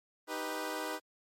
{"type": "chord", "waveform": "15% pulse", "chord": "Eb augmented", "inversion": "none", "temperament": "equal", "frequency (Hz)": [311.1, 392, 493.9], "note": ["Eb4", "G4", "B4"], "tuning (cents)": [0, 0, 0], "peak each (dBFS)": [-33, -35, -33], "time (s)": [0.27, 1], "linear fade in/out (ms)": 50, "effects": ["MP3 64 kbps"]}